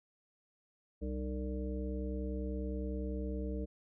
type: harmonic tone with a mistuned harmonic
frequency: 64.9 Hz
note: C2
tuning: 13 cents flat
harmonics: 1 / 3 / 5 / 7 / 9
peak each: -37 / -42 / -43 / -44 / -49 dBFS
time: 1.01-3.66 s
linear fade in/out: 20 ms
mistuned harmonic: 5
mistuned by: -110 cents
effects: none